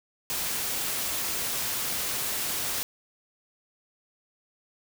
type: noise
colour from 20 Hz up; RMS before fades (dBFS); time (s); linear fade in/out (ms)
white; -30; 0.3-2.83; 0
effects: none